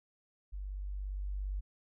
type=tone with level ramp; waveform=sine; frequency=48.69 Hz; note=G1; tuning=11 cents flat; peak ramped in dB=-38 to -33 dBFS; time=0.52-1.61 s; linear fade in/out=20 ms; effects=none